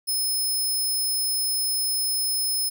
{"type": "tone", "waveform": "10% pulse", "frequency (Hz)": 5190, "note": "E8", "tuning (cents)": -28, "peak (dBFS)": -17, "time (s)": [0.07, 2.7], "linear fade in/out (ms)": 20, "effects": []}